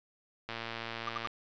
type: click train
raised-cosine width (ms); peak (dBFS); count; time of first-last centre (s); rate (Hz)
0.3; -22; 91; 0.49-1.273; 115
type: tone bursts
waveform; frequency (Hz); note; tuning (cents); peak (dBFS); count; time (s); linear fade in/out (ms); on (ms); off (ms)
triangle; 1191; D6; +24; -30; 3; 1.07-1.265; 5; 21; 66
effects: resampled to 16000 Hz